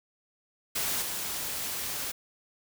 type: noise with level steps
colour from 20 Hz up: white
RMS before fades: -30 / -34 dBFS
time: 0.75-2.12 s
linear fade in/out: 10 ms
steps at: 1.01 s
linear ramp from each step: 20 ms
effects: none